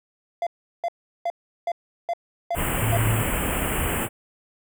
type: tone bursts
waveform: triangle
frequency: 687 Hz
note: F5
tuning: 29 cents flat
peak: -20 dBFS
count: 7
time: 0.42-2.969 s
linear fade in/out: 2 ms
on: 47 ms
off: 370 ms
type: band-stop noise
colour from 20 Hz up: pink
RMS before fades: -25 dBFS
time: 2.54-4.09 s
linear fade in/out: 50 ms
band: 3100 to 7600 Hz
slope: 96 dB/octave
type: tone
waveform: sine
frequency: 110 Hz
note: A2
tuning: in tune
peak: -20 dBFS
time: 2.81-3.23 s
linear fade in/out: 20 ms
effects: none